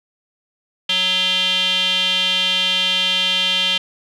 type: tone with band-pass filter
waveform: square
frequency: 185 Hz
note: F#3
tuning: in tune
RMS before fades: -18 dBFS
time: 0.89-3.78 s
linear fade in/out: 5 ms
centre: 3200 Hz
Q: 8.1
effects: none